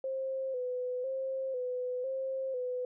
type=tone with vibrato; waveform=sine; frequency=515 Hz; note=C5; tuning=28 cents flat; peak=-32 dBFS; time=0.04-2.85 s; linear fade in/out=2 ms; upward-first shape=square; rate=1 Hz; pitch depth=50 cents each way; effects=none